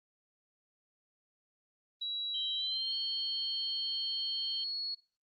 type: tone with pitch glide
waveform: sine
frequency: 3900 to 4352 Hz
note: B7 to C#8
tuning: -23 to -33 cents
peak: -34 dBFS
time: 2.01-4.95 s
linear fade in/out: 10 ms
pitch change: +190 cents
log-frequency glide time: 2.57-2.95 s
type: tone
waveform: sine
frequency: 3142 Hz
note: G7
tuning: 3 cents sharp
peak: -36 dBFS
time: 2.34-4.64 s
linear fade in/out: 5 ms
effects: noise-tail reverb RT60 0.3 s tail -18 dB re dry + Opus 32 kbps